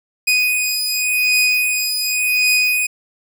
sawtooth beating tone pair, 2489 / 2489.89 Hz, D#7 / D#7, 0 / +1 cents, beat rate 0.89 Hz, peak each -14 / -15 dBFS, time 0.27-2.87 s, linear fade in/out 10 ms, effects none

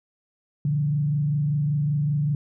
sine tone with frequency modulation, 146.83 Hz, D3, in tune, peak -20 dBFS, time 0.65-2.35 s, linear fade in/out 2 ms, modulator 25.2 Hz, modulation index 0.5, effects none

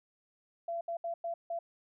sine tone bursts at uneven times, 678 Hz, E5, 49 cents sharp, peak -33 dBFS, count 5, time 0.68-0.81 / 0.88-0.97 / 1.04-1.14 / 1.24-1.34 / 1.5-1.59 s, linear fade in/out 5 ms, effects none

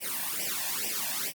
white noise with flanger, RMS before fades -32 dBFS, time 0-1.33 s, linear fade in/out 50 ms, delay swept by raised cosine 0.36 to 1.19 ms, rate 2.3 Hz, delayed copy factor +0.95, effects high-pass 200 Hz 12 dB/octave + Opus 32 kbps

